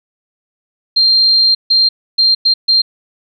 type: tone bursts at uneven times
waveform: sine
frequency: 4181 Hz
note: C8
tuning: 2 cents flat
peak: -7 dBFS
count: 5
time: 0.96-1.55 / 1.7-1.89 / 2.18-2.35 / 2.45-2.54 / 2.68-2.82 s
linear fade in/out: 10 ms
effects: none